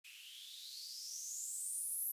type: noise with band-pass filter sweep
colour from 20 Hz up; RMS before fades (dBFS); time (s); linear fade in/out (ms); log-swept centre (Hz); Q
violet; -45; 0.04-2.12; 10; 2500 to 12000; 8.1
effects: resampled to 32000 Hz